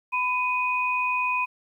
sine tone pair together, 1000 / 2492 Hz, B5 / D#7, +21 / +2 cents, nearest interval octave + major third, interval 1581 cents, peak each -25 dBFS, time 0.12-1.46 s, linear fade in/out 20 ms, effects 10-bit

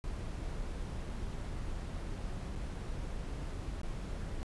brown noise with dropouts, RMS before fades -39 dBFS, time 0.04-4.43 s, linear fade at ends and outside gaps 0 ms, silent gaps 2.554-2.559 / 3.815-3.833 s, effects resampled to 24000 Hz

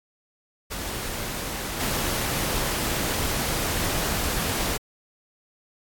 pink noise with level steps, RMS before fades -31 / -26 dBFS, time 0.7-4.78 s, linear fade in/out 20 ms, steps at 1.79 s, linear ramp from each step 20 ms, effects AAC 64 kbps

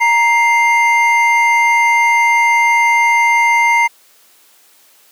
triangle tone pair together, 935 / 2099 Hz, A#5 / C7, +5 / +5 cents, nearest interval octave + major second, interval 1400 cents, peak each -10 dBFS, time 0-3.88 s, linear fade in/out 20 ms, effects white hiss -49 dBFS RMS until 5.11 s + high-pass 300 Hz 12 dB/octave

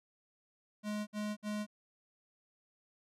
square tone bursts, 210 Hz, G#3, 19 cents sharp, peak -36 dBFS, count 3, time 0.83-1.666 s, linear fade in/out 50 ms, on 240 ms, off 58 ms, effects low-pass 11000 Hz 12 dB/octave

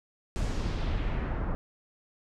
brown noise with low-pass filter sweep, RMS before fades -30 dBFS, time 0.36-1.55 s, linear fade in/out 0 ms, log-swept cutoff 8900 to 1200 Hz, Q 1.5, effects none

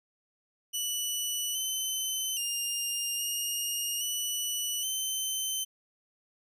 15% pulse tone with pitch steps, 2961 / 3055 / 2812 / 2845 / 2959 / 3078 Hz, F#7 / G7 / F7 / F7 / F#7 / G7, +1 / -45 / +11 / +31 / -1 / -32 cents, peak -23 dBFS, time 0.73-5.65 s, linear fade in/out 20 ms, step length 820 ms, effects none

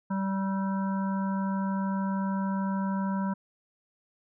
harmonic tone with a mistuned harmonic, 193.8 Hz, G3, 20 cents flat, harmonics 1 / 3 / 5 / 7 / 8, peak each -27 / -41 / -35 / -44 / -45 dBFS, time 0.1-3.34 s, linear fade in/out 10 ms, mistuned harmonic 7, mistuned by -23 cents, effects none

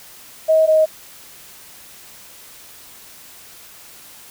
sine tone pair in turn, 635 / 628.1 Hz, D#5 / D#5, +35 / +16 cents, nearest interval unison, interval 19 cents, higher first, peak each -10 dBFS, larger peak neither, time 0.48-0.67 / 0.67-0.86 s, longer neither, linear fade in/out 20 ms, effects white hiss -42 dBFS RMS until 4.3 s

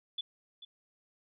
sine tone with echo, 3460 Hz, A7, 30 cents flat, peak -33 dBFS, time 0.18-0.21 s, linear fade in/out 5 ms, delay 440 ms, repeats 1, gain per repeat -13 dB, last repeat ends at 0.65 s, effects none

